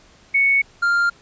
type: tone pair in turn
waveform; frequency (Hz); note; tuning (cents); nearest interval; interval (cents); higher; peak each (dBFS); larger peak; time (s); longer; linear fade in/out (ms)
sine / triangle; 2217 / 1396.6; C#7 / F6; 0 / 0; minor sixth; 800; first; -13; neither; 0.34-0.62 / 0.82-1.1; neither; 10
effects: pink hiss -51 dBFS RMS until 1.21 s + resampled to 16000 Hz